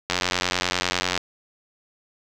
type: click train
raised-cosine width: 0.2 ms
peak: -4 dBFS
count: 98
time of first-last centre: 0.1-1.177 s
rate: 90.1 Hz
effects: none